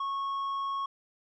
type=tone with tanh clipping; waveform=sine; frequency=1100 Hz; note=C#6; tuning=14 cents flat; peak=-31 dBFS; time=0-0.86 s; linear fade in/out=5 ms; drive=5 dB; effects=none